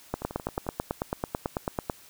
two click trains, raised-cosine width 1 ms, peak -23 / -13 dBFS, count 6 / 17, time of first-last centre 0.22-0.666 / 0.14-1.898 s, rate 11.2 / 9.1 Hz, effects white hiss -53 dBFS RMS until 2.09 s

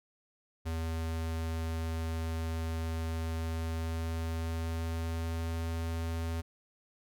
square tone with pitch glide, 81.5 to 82.49 Hz, E2 to E2, -19 to +2 cents, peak -33 dBFS, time 0.65-6.42 s, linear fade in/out 20 ms, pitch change +21 cents, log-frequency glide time 3.34-5.57 s, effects none

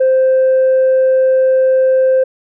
sine tone, 522 Hz, C5, 4 cents flat, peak -6 dBFS, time 0-2.24 s, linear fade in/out 10 ms, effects tanh soft clip ceiling -6 dBFS

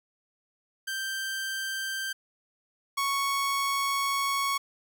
sawtooth tone pair in turn, 1568 / 1108.7 Hz, G6 / C#6, 0 / 0 cents, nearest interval tritone, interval 600 cents, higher first, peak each -27 / -22 dBFS, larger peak second, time 0.87-2.13 / 2.97-4.58 s, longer second, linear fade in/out 10 ms, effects none

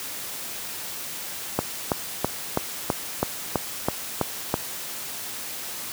click train, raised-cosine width 1 ms, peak -6 dBFS, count 10, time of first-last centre 1.59-4.541 s, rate 3.05 Hz, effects white hiss -34 dBFS RMS until 5.92 s + high-pass 80 Hz 12 dB/octave

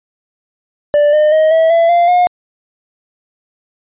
triangle tone with pitch steps, 587.3 / 607 / 627.3 / 648.3 / 670 / 692.4 / 715.6 Hz, D5 / D#5 / D#5 / E5 / E5 / F5 / F5, 0 / -43 / +14 / -29 / +28 / -15 / +42 cents, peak -5 dBFS, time 0.94-2.27 s, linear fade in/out 0 ms, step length 190 ms, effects resampled to 8000 Hz

